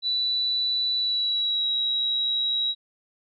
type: tone with pitch glide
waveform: sine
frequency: 3964 to 3856 Hz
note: B7 to B7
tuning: +6 to -42 cents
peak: -22 dBFS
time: 0.02-2.75 s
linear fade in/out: 50 ms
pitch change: -48 cents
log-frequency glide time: 0.96-1.68 s
effects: none